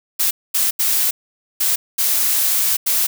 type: noise bursts at uneven times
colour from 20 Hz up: blue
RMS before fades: -17 dBFS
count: 6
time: 0.19-0.31 / 0.54-0.71 / 0.79-1.11 / 1.6-1.76 / 1.98-2.77 / 2.86-3.07 s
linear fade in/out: 10 ms
effects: none